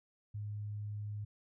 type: tone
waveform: sine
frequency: 104.3 Hz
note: G#2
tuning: 8 cents sharp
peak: -38 dBFS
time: 0.34-1.25 s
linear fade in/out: 10 ms
effects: none